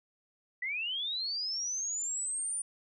sine linear sweep, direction up, 1934 to 9397 Hz, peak -32 dBFS, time 0.62-2.62 s, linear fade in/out 5 ms, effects none

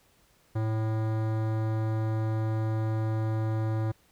sine tone with hard clipping, 110 Hz, A2, in tune, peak -28 dBFS, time 0.55-3.92 s, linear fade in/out 10 ms, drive 18 dB, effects pink hiss -64 dBFS RMS until 4.11 s

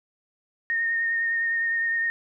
sine tone with vibrato, 1840 Hz, A#6, 23 cents flat, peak -22 dBFS, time 0.7-2.1 s, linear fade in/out 0 ms, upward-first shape sine, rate 9.8 Hz, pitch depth 20 cents each way, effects none

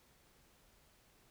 silence, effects pink hiss -68 dBFS RMS until 1.3 s

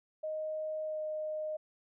sine tone with pitch glide, 622.3 to 617.3 Hz, D#5 to D#5, 0 to -14 cents, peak -34 dBFS, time 0.23-1.57 s, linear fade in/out 10 ms, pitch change -14 cents, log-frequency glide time 0.85-1 s, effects none

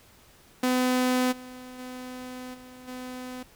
sawtooth tone with level steps, 252.9 Hz, B3, 41 cents sharp, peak -18 / -37 / -33 / -41 / -32 dBFS, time 0.63-3.43 s, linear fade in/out 5 ms, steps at 1.31 / 1.78 / 2.53 / 2.87 s, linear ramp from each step 20 ms, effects pink hiss -56 dBFS RMS until 3.55 s

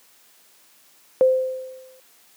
sine tone with exponential decay, 518 Hz, C5, 17 cents flat, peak -10 dBFS, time 1.21-2 s, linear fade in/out 0 ms, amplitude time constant 170 ms, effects white hiss -55 dBFS RMS until 2.36 s + high-pass 200 Hz 12 dB/octave

